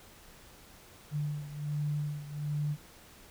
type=beating tone pair; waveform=sine; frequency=147.5 / 148.8 Hz; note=D3 / D3; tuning=+8 / +23 cents; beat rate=1.3 Hz; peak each=-33 / -37 dBFS; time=1.11-2.77 s; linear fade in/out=50 ms; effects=pink hiss -55 dBFS RMS until 3.3 s

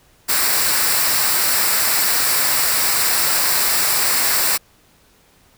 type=noise with comb filter; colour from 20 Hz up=white; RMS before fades=-17 dBFS; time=0.28-4.58 s; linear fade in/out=20 ms; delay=0.31 ms; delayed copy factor=-0.55; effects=pink hiss -54 dBFS RMS until 5.57 s

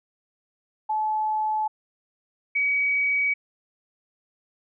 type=tone pair in turn; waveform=sine; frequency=862 / 2267 Hz; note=A5 / C#7; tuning=-36 / +38 cents; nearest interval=octave + perfect fourth; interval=1674 cents; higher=second; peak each=-22 / -20 dBFS; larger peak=second; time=0.89-1.68 / 2.55-3.34 s; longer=neither; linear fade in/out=10 ms; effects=none

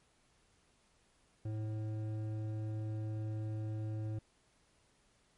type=tone with hard clipping; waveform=sine; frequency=108.3 Hz; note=A2; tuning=27 cents flat; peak=-38 dBFS; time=1.45-4.19 s; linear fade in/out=5 ms; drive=10 dB; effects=pink hiss -71 dBFS RMS until 5.37 s + MP3 48 kbps

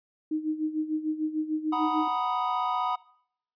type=tone with tremolo; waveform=sine; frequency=310.4 Hz; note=D#4; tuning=4 cents flat; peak=-24 dBFS; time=0.31-2.08 s; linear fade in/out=5 ms; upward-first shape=sine; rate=6.7 Hz; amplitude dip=80%
type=chord; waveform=triangle; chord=B major seventh; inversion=second; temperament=equal; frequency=740 / 932.3 / 987.8 / 1244.5 Hz; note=F#5 / A#5 / B5 / D#6; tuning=0 / 0 / 0 / 0 cents; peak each=-29 / -33 / -28 / -29 dBFS; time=1.72-2.96 s; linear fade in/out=10 ms
effects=noise-tail reverb RT60 0.7 s tail -22 dB re dry + resampled to 11025 Hz

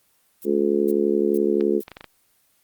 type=noise bursts; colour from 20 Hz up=violet; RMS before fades=-39 dBFS; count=4; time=0.42-1.834 s; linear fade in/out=0 ms; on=31 ms; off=430 ms
type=harmonic tone; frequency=71.7 Hz; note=D2; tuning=41 cents flat; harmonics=3 / 4 / 5 / 6 / 7; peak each=-25 / -27 / -21 / -22 / -32 dBFS; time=0.44-1.82 s; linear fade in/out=50 ms
type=clicks; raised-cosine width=0.3 ms; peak=-21 dBFS; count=6; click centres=1.609 / 1.881 / 1.917 / 1.969 / 2.009 / 2.043 s
effects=white hiss -63 dBFS RMS until 2.63 s + Opus 24 kbps

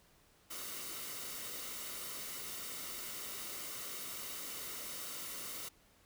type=noise with comb filter; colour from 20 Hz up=white; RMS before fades=-44 dBFS; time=0.5-5.69 s; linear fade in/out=10 ms; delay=1.2 ms; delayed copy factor=-0.5; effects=pink hiss -67 dBFS RMS until 6.05 s

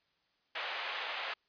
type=band-pass noise; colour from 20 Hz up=white; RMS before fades=-39 dBFS; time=0.55-1.34 s; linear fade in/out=5 ms; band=540 to 3300 Hz; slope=24 dB/octave; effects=white hiss -75 dBFS RMS until 1.48 s + resampled to 11025 Hz

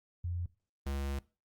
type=tone pair in turn; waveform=sine / square; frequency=87.31 / 69.3 Hz; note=F2 / C#2; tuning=0 / 0 cents; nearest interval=major third; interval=400 cents; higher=first; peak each=-33 / -34 dBFS; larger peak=first; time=0.24-0.46 / 0.86-1.19 s; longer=second; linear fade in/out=5 ms; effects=noise-tail reverb RT60 0.3 s tail -19 dB re dry + Opus 48 kbps

